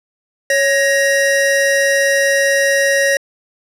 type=tone pair together; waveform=square; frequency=554.4 / 1881 Hz; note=C#5 / A#6; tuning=0 / +15 cents; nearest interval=octave + major sixth; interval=2115 cents; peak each=-15 dBFS; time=0.5-3.17 s; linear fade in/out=2 ms; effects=low-pass 11000 Hz 12 dB/octave